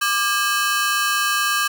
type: ring-modulated tone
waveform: sawtooth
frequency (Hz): 1405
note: F6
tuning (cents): +10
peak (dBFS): -11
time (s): 0.01-1.68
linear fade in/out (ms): 10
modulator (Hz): 218
effects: none